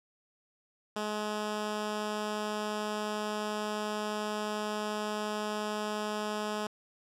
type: tone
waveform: 10% pulse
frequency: 211.4 Hz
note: G#3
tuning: 31 cents sharp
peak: -24 dBFS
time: 0.96-6.67 s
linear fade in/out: 5 ms
effects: low-pass 9000 Hz 12 dB/octave